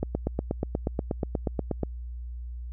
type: click train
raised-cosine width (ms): 2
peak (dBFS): -13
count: 16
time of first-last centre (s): 0.03-1.833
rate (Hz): 8.32
effects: added 60 Hz sine -34 dBFS peak until 2.72 s